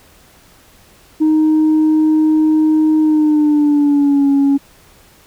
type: tone with pitch glide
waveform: sine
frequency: 311.1 to 278.8 Hz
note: D#4 to C#4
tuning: 0 to +10 cents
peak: -7 dBFS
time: 1.2-4.58 s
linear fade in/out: 20 ms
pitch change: -190 cents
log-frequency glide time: 3-4.29 s
effects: tanh soft clip ceiling -7 dBFS + pink hiss -47 dBFS RMS until 5.26 s